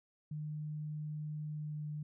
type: tone with pitch glide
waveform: sine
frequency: 151.7 to 150.39 Hz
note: D#3 to D3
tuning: -44 to +41 cents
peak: -38 dBFS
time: 0.31-2.03 s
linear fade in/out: 5 ms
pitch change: -15 cents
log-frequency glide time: 1.48-1.87 s
effects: none